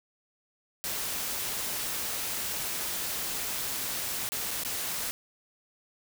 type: noise with dropouts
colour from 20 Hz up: white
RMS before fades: -33 dBFS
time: 0.84-5.11 s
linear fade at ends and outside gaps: 0 ms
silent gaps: 4.29-4.32 / 4.508-4.512 / 4.635-4.649 s
effects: none